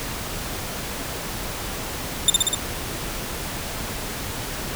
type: tone with echo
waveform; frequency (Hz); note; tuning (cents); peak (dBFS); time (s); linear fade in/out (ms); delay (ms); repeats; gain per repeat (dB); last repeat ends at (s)
20% pulse; 3609; A7; +43; -5; 2.28-2.3; 2; 62; 4; -2; 2.548
effects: pink hiss -30 dBFS RMS until 4.75 s